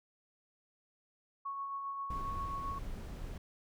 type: tone with tremolo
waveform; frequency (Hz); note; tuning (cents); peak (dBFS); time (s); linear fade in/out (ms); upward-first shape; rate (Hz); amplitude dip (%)
sine; 1106; C#6; -4; -36; 1.45-2.79; 10; sine; 7.5; 30
type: noise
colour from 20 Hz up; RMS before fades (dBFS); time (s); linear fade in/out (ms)
brown; -42; 2.1-3.38; 5
effects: none